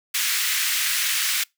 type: high-pass noise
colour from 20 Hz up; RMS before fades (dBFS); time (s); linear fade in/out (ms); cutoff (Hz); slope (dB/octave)
pink; -23; 0.14-1.44; 10; 1700; 24
effects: noise-tail reverb RT60 0.2 s tail -26 dB re dry